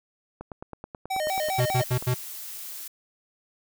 click train, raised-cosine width 1 ms, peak -23 dBFS, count 16, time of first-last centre 0.41-2.025 s, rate 9.29 Hz
square tone with vibrato, 686 Hz, F5, 31 cents flat, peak -26 dBFS, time 1.1-1.84 s, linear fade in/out 10 ms, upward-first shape square, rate 5 Hz, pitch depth 190 cents each way
blue noise, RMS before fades -38 dBFS, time 1.28-2.88 s, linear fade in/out 5 ms
square tone bursts, 125.3 Hz, B2, 25 cents sharp, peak -22 dBFS, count 4, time 1.58-2.144 s, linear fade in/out 10 ms, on 78 ms, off 84 ms
effects none

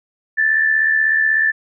sine tone with amplitude modulation, 1760 Hz, A6, in tune, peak -10 dBFS, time 0.37-1.52 s, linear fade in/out 20 ms, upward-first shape sine, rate 76.3 Hz, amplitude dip 55%, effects none

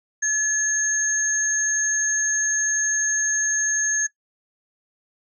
sine tone pair together, 1709 / 6452 Hz, G#6 / G8, +49 / +49 cents, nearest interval octave + major seventh, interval 2300 cents, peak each -22 dBFS, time 0.22-4.07 s, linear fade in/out 10 ms, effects noise-tail reverb RT60 0.1 s tail -18 dB re dry

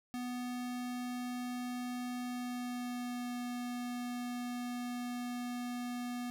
square tone with pitch glide, 246.9 to 244.5 Hz, B3 to B3, 0 to -17 cents, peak -38 dBFS, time 0.14-6.3 s, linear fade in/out 0 ms, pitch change -17 cents, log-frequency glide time 2.24-3.35 s, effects none

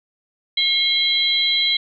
sine tone cluster, 2153 / 3242 / 3979 Hz, C7 / G#7 / B7, +49 / -42 / +12 cents, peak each -24 / -19 / -19 dBFS, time 0.57-1.77 s, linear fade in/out 5 ms, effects none

